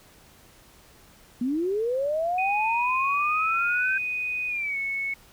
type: linear sweep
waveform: sine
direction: up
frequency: 233.1 to 1570 Hz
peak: -23 dBFS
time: 1.41-3.98 s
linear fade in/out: 5 ms
type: tone with pitch glide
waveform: sine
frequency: 2489 to 2205 Hz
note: D#7 to C#7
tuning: 0 to -10 cents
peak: -26 dBFS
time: 2.38-5.14 s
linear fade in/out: 5 ms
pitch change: -210 cents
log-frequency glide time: 4.48-4.77 s
effects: pink hiss -54 dBFS RMS until 5.32 s